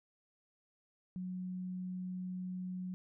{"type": "tone", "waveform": "sine", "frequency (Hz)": 183.2, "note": "F#3", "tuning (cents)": -17, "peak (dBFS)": -38, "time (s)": [1.16, 2.94], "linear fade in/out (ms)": 0, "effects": []}